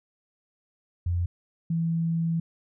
sine tone pair in turn, 87.31 / 165.49 Hz, F2 / E3, 0 / +7 cents, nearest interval major seventh, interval 1107 cents, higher second, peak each -23 dBFS, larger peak neither, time 1.06-1.26 / 1.7-2.4 s, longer second, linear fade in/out 5 ms, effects none

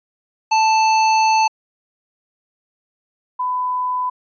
square / sine tone pair in turn, 880 / 1001 Hz, A5 / B5, 0 / +23 cents, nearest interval major second, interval 223 cents, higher second, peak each -13 / -18 dBFS, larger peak first, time 0.51-1.48 / 3.39-4.1 s, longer first, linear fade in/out 10 ms, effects resampled to 16000 Hz

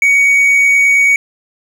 triangle tone with amplitude modulation, 2245 Hz, C#7, 21 cents sharp, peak -4 dBFS, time 0.02-1.16 s, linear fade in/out 2 ms, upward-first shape sine, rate 68.7 Hz, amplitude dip 25%, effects none

